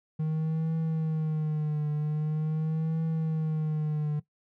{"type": "tone with vibrato", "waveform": "triangle", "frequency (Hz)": 155.56, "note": "D#3", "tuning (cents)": 0, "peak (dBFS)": -24, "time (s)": [0.19, 4.2], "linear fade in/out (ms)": 10, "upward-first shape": "triangle", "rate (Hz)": 0.44, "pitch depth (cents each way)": 70, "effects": ["noise-tail reverb RT60 0.1 s tail -17 dB re dry"]}